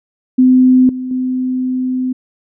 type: tone with level steps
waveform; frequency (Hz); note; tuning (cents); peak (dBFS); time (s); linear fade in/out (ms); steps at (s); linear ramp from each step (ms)
sine; 255.6; C4; -40; -5 / -19 / -14; 0.38-2.13; 10; 0.89 / 1.11; 2
effects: none